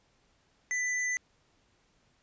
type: tone pair together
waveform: sine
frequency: 1988 / 6304 Hz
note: B6 / G8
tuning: +11 / +9 cents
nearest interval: octave + minor sixth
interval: 1998 cents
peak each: -29 / -36 dBFS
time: 0.71-1.17 s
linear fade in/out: 0 ms
effects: pink hiss -69 dBFS RMS until 2.22 s + resampled to 16000 Hz